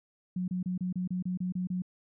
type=tone bursts; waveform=sine; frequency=181.8 Hz; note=F#3; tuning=30 cents flat; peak=-29 dBFS; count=10; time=0.36-1.821 s; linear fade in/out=5 ms; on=120 ms; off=29 ms; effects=none